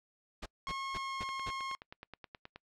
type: noise bursts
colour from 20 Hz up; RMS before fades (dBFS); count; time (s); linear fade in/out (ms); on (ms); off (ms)
pink; -41; 5; 0.42-1.5; 10; 40; 220
type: tone with pitch glide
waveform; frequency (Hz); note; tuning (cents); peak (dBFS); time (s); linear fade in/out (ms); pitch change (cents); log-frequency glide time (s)
sawtooth; 1084 to 1075.3; C#6 to C6; -39 to +47; -33; 0.67-1.75; 0; -14; 0.86-1.29
type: click train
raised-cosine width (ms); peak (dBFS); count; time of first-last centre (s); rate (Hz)
0.3; -30; 13; 1.29-2.56; 9.45
effects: noise-tail reverb RT60 0.1 s tail -26 dB re dry + low-pass 5000 Hz 12 dB/octave